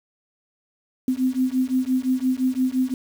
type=beating tone pair; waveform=sine; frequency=254.5 / 260.3 Hz; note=C4 / C4; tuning=-48 / -9 cents; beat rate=5.8 Hz; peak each=-22 dBFS; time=1.08-2.94 s; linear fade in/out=2 ms; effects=7-bit